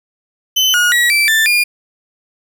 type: tone with pitch steps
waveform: 35% pulse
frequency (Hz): 3040 / 1443 / 1920 / 2331 / 1773 / 2420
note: F#7 / F#6 / B6 / D7 / A6 / D#7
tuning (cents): +46 / -44 / -49 / -14 / +13 / -49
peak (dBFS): -8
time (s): 0.56-1.64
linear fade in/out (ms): 10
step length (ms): 180
effects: 8-bit